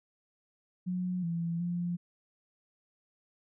sine tone with pitch steps, 181.3 / 168.5 / 174.4 Hz, F#3 / E3 / F3, -35 / +38 / -2 cents, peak -30 dBFS, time 0.86-1.97 s, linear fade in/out 20 ms, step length 370 ms, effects none

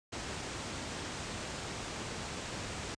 pink low-pass noise, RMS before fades -40 dBFS, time 0.12-2.95 s, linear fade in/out 10 ms, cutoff 8700 Hz, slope 48 dB/octave, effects high-pass 60 Hz 12 dB/octave + resampled to 22050 Hz

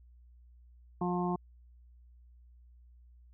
harmonic tone, 177.9 Hz, F3, 32 cents sharp, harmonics 1 / 2 / 4 / 5 / 6, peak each -32 / -35 / -38 / -39 / -40 dBFS, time 1.01-1.36 s, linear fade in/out 5 ms, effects added 60 Hz sine -55 dBFS peak until 3.33 s

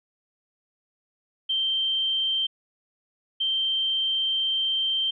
sine tone pair in turn, 3136 / 3136 Hz, G7 / G7, 0 / 0 cents, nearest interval unison, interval 0 cents, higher neither, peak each -22 dBFS, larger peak neither, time 1.49-2.47 / 3.4-5.11 s, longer second, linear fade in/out 10 ms, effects none

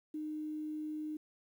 sine tone with quantisation, 306.6 Hz, D#4, 25 cents flat, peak -37 dBFS, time 0.14-1.17 s, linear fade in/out 5 ms, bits 11, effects none

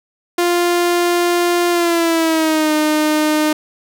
sawtooth tone with pitch glide, 349.2 to 305.8 Hz, F4 to D#4, 0 to -30 cents, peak -9 dBFS, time 0.38-3.53 s, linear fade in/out 5 ms, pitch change -230 cents, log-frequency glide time 1.7-2.73 s, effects none

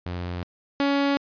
sawtooth tone pair in turn, 88.4 / 280.7 Hz, F2 / C#4, +22 / +22 cents, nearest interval octave + minor sixth, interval 2000 cents, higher second, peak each -25 / -16 dBFS, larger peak second, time 0.06-0.43 / 0.8-1.17 s, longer neither, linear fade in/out 0 ms, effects resampled to 11025 Hz

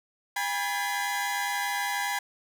40% pulse tone cluster, 808 / 973 / 1611 / 1703 / 2036 Hz, G#5 / B5 / G6 / G#6 / C7, -48 / -26 / +47 / +43 / -48 cents, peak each -31 / -33 / -39 / -34 / -33 dBFS, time 0.36-2.19 s, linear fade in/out 5 ms, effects none

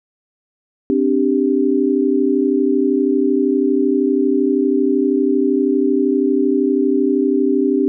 sine chord, C suspended second, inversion none, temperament just, 261.6 / 294.3 / 392.4 Hz, C4 / D4 / G4, 0 / +4 / +2 cents, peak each -17 dBFS, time 0.9-7.88 s, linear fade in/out 0 ms, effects none

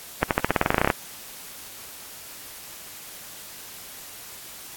accelerating click train, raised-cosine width 0.5 ms, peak -3 dBFS, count 15, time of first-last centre 0.23-0.902 s, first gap 78 ms, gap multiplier 0.92, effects white hiss -41 dBFS RMS until 4.76 s + AAC 64 kbps

